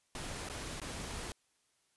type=noise with dropouts; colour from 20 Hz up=pink; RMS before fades=-42 dBFS; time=0.15-1.32 s; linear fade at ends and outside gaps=1 ms; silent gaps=0.489-0.498 / 0.8-0.816 s; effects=white hiss -75 dBFS RMS until 1.96 s + resampled to 24000 Hz